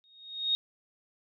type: tone with exponential growth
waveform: sine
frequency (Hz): 3729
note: A#7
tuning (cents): 0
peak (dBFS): -22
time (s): 0.04-0.55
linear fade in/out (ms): 0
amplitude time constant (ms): 110
effects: none